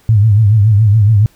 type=tone with vibrato; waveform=sine; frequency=106.1 Hz; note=G#2; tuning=38 cents sharp; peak=-5 dBFS; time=0.09-1.26 s; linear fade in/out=0 ms; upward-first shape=triangle; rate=7.1 Hz; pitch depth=140 cents each way; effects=pink hiss -50 dBFS RMS until 1.35 s